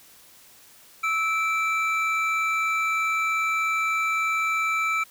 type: tone pair together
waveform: triangle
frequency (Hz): 1308.8 / 2332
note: E6 / D7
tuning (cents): -13 / -13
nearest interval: minor seventh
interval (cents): 1000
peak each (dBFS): -23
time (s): 1.03-5.04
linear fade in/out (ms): 10
effects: white hiss -52 dBFS RMS until 5.1 s